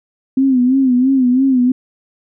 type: tone with vibrato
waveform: sine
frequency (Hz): 258.3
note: C4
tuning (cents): -22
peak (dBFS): -9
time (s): 0.37-1.72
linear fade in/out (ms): 5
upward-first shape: sine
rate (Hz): 3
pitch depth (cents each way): 87
effects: none